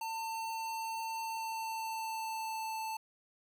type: tone with pitch glide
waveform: square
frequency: 899 to 883.6 Hz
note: A5 to A5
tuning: +37 to +7 cents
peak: -37 dBFS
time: 0.01-2.97 s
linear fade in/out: 5 ms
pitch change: -30 cents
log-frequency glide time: 1.21-2.78 s
effects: none